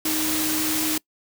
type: tone in noise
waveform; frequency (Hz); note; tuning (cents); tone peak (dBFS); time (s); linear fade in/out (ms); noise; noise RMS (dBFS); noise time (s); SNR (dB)
sine; 311.1; D#4; 0; -26; 0.05-0.98; 5; white; -25; 0.05-0.98; -4
effects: noise-tail reverb RT60 0.1 s tail -24 dB re dry